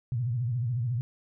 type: tone with vibrato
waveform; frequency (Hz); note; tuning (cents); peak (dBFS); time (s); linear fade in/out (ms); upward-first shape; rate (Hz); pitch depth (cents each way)
sine; 120.5; B2; -42; -26; 0.12-1.01; 0; sine; 14; 140
effects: none